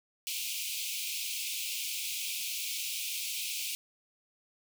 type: high-pass noise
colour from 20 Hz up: pink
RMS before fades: -36 dBFS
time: 0.27-3.75 s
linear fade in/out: 0 ms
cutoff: 2300 Hz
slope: 96 dB/octave
effects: none